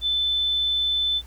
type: tone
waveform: sine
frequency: 3520 Hz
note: A7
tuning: in tune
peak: -20 dBFS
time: 0.01-1.22 s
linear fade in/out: 50 ms
effects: added 60 Hz sine -40 dBFS peak until 1.26 s + pink hiss -52 dBFS RMS until 1.26 s